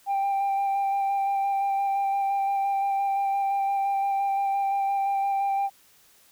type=tone with vibrato; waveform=sine; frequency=790 Hz; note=G5; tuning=13 cents sharp; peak=-20 dBFS; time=0.06-5.7 s; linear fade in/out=50 ms; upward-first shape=square; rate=5.8 Hz; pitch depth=11 cents each way; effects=tanh soft clip ceiling -21 dBFS + white hiss -58 dBFS RMS until 6.31 s